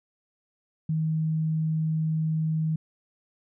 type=tone; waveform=sine; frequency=158.2 Hz; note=D#3; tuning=29 cents sharp; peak=-23 dBFS; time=0.89-2.76 s; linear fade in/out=5 ms; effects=none